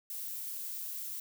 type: noise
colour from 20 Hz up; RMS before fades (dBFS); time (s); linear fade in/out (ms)
violet; -40; 0.1-1.2; 2
effects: none